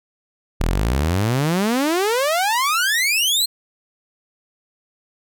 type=exponential sweep; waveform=sawtooth; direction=up; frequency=37 to 4246 Hz; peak=-13 dBFS; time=0.6-3.46 s; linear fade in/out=10 ms; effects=none

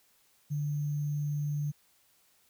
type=tone with sample-and-hold; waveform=sine; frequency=146.83 Hz; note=D3; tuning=in tune; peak=-29 dBFS; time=0.5-1.72 s; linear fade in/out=20 ms; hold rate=6300 Hz; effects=white hiss -67 dBFS RMS until 2.49 s

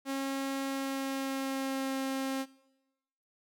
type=tone with pitch glide; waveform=sawtooth; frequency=271.7 to 267.5 Hz; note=C#4 to C4; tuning=-35 to +38 cents; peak=-28 dBFS; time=0.05-2.46 s; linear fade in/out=50 ms; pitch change=-27 cents; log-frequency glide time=0.66-1.96 s; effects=noise-tail reverb RT60 1.0 s tail -21 dB re dry

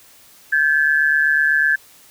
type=tone pair together; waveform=sine; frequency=1568 / 1716 Hz; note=G6 / A6; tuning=0 / -44 cents; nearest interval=major second; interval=156 cents; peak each=-16 dBFS; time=0.52-1.76 s; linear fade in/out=10 ms; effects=white hiss -48 dBFS RMS until 2.1 s

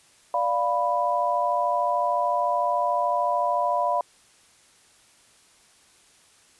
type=chord; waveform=sine; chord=B diminished; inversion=first; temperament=equal with one note detuned; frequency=587.3 / 700.9 / 987.8 Hz; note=D5 / F5 / B5; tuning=0 / +6 / 0 cents; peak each=-27 / -25 / -24 dBFS; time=0.34-4.01 s; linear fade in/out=2 ms; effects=white hiss -57 dBFS RMS until 6.59 s + resampled to 24000 Hz

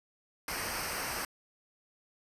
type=noise with comb filter; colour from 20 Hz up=pink; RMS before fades=-36 dBFS; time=0.48-1.25 s; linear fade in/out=2 ms; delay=0.28 ms; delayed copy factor=-0.7; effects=resampled to 32000 Hz

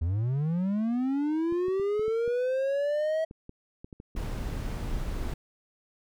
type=linear sweep; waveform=triangle; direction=up; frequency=76.8 to 647 Hz; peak=-23 dBFS; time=0.01-3.25 s; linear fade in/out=10 ms
type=clicks; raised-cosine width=3 ms; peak=-30 dBFS; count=12; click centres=1.524 / 1.683 / 1.798 / 1.995 / 2.081 / 2.278 / 3.311 / 3.494 / 3.845 / 3.928 / 4.001 / 4.152 s
type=noise; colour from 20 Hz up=brown; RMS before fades=-32 dBFS; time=4.16-5.34 s; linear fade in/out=5 ms
effects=none

